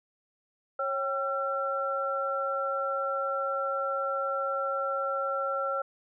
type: tone cluster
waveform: sine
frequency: 547 / 779 / 1354 Hz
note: C#5 / G5 / E6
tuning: -23 / -11 / +46 cents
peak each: -31 / -39 / -30 dBFS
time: 0.79-5.82 s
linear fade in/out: 5 ms
effects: none